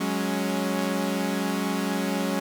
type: chord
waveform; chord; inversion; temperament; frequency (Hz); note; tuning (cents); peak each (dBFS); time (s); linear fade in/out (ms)
sawtooth; F# suspended second; none; equal with one note detuned; 185 / 209 / 277.2; F#3 / G#3 / C#4; 0 / +11 / 0; -25; 0-2.4; 10
effects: none